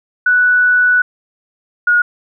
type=tone pair in turn; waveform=sine; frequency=1480 / 1442.9 Hz; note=F#6 / F#6; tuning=0 / -44 cents; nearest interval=unison; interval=44 cents; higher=first; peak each=-8 dBFS; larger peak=neither; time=0.26-1.02 / 1.87-2.02 s; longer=first; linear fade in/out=5 ms; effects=none